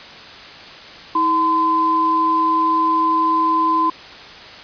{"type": "tone pair together", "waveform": "sine", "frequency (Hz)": [322.5, 1022], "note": ["E4", "C6"], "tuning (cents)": [-38, -41], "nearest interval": "octave + minor sixth", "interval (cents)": 1997, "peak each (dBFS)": [-22, -14], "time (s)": [1.15, 3.9], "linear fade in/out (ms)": 5, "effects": ["white hiss -37 dBFS RMS until 4.63 s", "resampled to 11025 Hz"]}